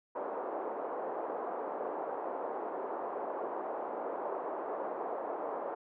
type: band-pass noise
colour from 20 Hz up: pink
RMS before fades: -38 dBFS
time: 0.15-5.75 s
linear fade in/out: 10 ms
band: 390 to 1000 Hz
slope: 24 dB/octave
effects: none